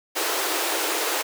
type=high-pass noise; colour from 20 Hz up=pink; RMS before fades=-25 dBFS; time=0.15-1.23 s; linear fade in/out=20 ms; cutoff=310 Hz; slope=96 dB/octave; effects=none